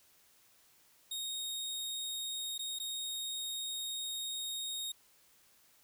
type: tone with dropouts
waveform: sawtooth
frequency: 3729 Hz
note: A#7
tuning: in tune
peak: -34 dBFS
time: 1.11-4.92 s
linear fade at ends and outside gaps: 5 ms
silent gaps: 2.58-2.591 / 2.788-2.798 s
effects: white hiss -66 dBFS RMS until 5.83 s